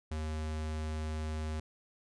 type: tone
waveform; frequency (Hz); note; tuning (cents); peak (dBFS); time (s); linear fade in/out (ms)
square; 77.78; D#2; 0; -35; 0.11-1.6; 5
effects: resampled to 22050 Hz